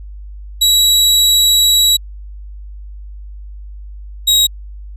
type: tone pair in turn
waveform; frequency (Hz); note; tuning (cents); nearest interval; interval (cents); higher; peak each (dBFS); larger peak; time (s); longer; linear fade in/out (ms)
sawtooth; 3891 / 3813; B7 / A#7; -27 / +38; unison; 35; first; -5; neither; 0.61-1.97 / 4.27-4.47; first; 10
effects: added 50 Hz sine -28 dBFS peak until 4.96 s + resampled to 32000 Hz